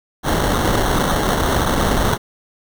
pink noise with sample-and-hold, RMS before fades -17 dBFS, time 0.23-2.18 s, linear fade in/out 50 ms, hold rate 2450 Hz, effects none

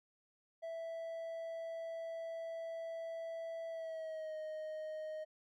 triangle tone with pitch glide, 659.3 to 622.3 Hz, E5 to D#5, 0 to 0 cents, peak -39 dBFS, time 0.62-5.25 s, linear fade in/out 20 ms, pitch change -100 cents, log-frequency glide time 3.69-4.36 s, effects none

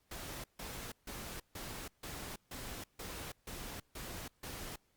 pink noise bursts, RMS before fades -45 dBFS, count 10, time 0.11-4.76 s, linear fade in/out 5 ms, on 330 ms, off 150 ms, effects pink hiss -75 dBFS RMS until 4.96 s + Opus 48 kbps

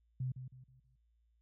sine tone with echo, 128.6 Hz, C3, 30 cents flat, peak -34 dBFS, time 0.2-0.32 s, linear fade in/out 5 ms, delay 160 ms, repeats 4, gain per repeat -9 dB, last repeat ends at 0.96 s, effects added 57 Hz sine -70 dBFS peak until 1.41 s

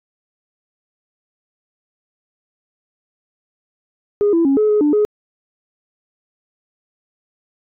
sine tone with pitch steps, 411.4 / 334.3 / 274.4 / 426.8 / 421 / 296.1 / 420.1 Hz, G#4 / E4 / C#4 / G#4 / G#4 / D4 / G#4, -16 / +24 / -17 / +47 / +24 / +14 / +20 cents, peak -10 dBFS, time 4.21-5.05 s, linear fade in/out 0 ms, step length 120 ms, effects tanh soft clip ceiling -8 dBFS

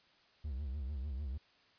triangle tone with vibrato, 69.1 Hz, C#2, 5 cents flat, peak -35 dBFS, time 0.44-1.38 s, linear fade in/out 10 ms, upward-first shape triangle, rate 6.7 Hz, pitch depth 210 cents each way, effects white hiss -67 dBFS RMS until 1.78 s + resampled to 11025 Hz

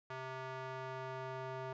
square tone with band-pass filter sweep, 130.81 Hz, C3, in tune, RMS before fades -44 dBFS, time 0.1-1.73 s, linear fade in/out 5 ms, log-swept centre 1200 to 800 Hz, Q 1, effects resampled to 16000 Hz

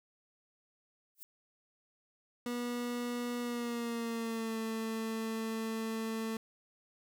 violet noise with exponential growth, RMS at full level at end -44 dBFS, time 1.15-1.23 s, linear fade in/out 0 ms, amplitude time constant 17 ms
30% pulse tone with pitch glide, 242 to 223.2 Hz, B3 to A3, -35 to +25 cents, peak -32 dBFS, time 2.46-6.37 s, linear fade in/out 2 ms, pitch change -140 cents, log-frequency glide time 3.4-4.57 s
effects none

